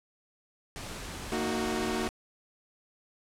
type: noise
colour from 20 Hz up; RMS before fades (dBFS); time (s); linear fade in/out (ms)
pink; -40; 0.76-2.09; 0
type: chord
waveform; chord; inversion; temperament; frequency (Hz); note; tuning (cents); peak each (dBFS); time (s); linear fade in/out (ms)
sawtooth; D# minor; second; equal with one note detuned; 229.7 / 311.1 / 370; A#3 / D#4 / F#4; -25 / 0 / 0; -29 / -32 / -29; 1.32-2.08; 2
effects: low-pass 10000 Hz 12 dB/octave